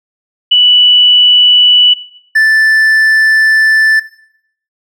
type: tone pair in turn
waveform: sine / triangle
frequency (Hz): 2960 / 1760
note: F#7 / A6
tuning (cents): 0 / 0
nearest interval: major sixth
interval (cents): 900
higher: first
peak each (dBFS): -3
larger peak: neither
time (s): 0.51-1.94 / 2.35-4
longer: second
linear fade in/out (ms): 10
effects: noise-tail reverb RT60 0.7 s tail -17 dB re dry